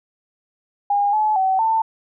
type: tone with pitch steps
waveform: sine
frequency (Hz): 812 / 857 / 761 / 892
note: G#5 / A5 / F#5 / A5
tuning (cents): -39 / -46 / +48 / +23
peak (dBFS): -15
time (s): 0.9-1.82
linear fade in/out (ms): 5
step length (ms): 230
effects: none